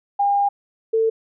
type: tone pair in turn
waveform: sine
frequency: 806 / 447.3 Hz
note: G5 / A4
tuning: +48 / +28 cents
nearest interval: minor seventh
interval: 1020 cents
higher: first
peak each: -15 dBFS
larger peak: neither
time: 0.19-0.49 / 0.93-1.1 s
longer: first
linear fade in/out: 10 ms
effects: none